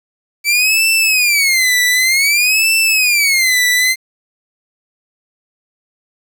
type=tone with vibrato; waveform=sawtooth; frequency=2292 Hz; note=D7; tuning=43 cents flat; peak=-7 dBFS; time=0.44-3.96 s; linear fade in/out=50 ms; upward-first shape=sine; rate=0.54 Hz; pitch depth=260 cents each way; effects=7-bit